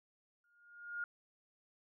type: tone with exponential growth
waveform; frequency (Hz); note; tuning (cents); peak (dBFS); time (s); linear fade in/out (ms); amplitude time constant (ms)
sine; 1422; F6; +31; -35; 0.44-1.04; 2; 130
effects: none